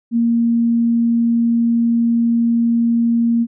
sine tone, 233.1 Hz, A#3, in tune, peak -12 dBFS, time 0.11-3.47 s, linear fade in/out 50 ms, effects none

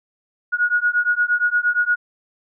sine beating tone pair, 1445 / 1453.6 Hz, F#6 / F#6, -41 / -31 cents, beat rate 8.6 Hz, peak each -19 dBFS, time 0.52-1.96 s, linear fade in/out 20 ms, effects none

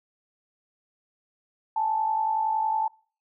sine tone pair together, 829.2 / 880 Hz, G#5 / A5, -3 / 0 cents, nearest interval minor second, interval 103 cents, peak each -31 / -23 dBFS, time 1.76-2.88 s, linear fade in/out 5 ms, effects noise-tail reverb RT60 0.4 s tail -24 dB re dry

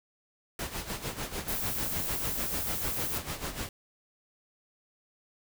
pink noise with tremolo, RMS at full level -34 dBFS, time 0.59-3.69 s, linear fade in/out 2 ms, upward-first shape sine, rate 6.7 Hz, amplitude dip 70%
violet noise, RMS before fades -34 dBFS, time 1.48-3.18 s, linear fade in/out 2 ms
effects none

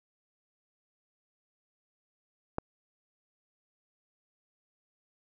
click, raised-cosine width 1 ms, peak -16 dBFS, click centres 2.584 s, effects none

